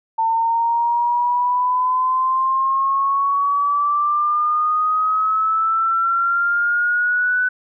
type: exponential sweep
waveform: sine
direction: up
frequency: 898 to 1500 Hz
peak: -15 dBFS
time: 0.18-7.49 s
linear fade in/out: 10 ms
effects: none